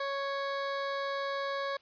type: tone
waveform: 20% pulse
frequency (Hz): 554.4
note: C#5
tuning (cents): 0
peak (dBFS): -27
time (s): 0-1.77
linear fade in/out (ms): 5
effects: white hiss -63 dBFS RMS until 1.81 s + resampled to 11025 Hz